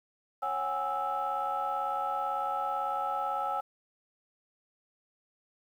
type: tone cluster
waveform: sine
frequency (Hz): 550 / 746 / 824 / 1314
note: C#5 / F#5 / G#5 / E6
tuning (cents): -14 / +14 / -14 / -6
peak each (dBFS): -39 / -35 / -32 / -33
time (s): 0.42-3.61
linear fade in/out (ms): 10
effects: tanh soft clip ceiling -22 dBFS + 10-bit